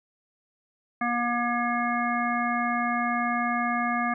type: harmonic tone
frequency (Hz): 239.5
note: A#3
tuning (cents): +47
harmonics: 1 / 3 / 5 / 7 / 9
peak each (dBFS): -29 / -29 / -29 / -32 / -33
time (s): 1.01-4.14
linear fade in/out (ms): 5
effects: none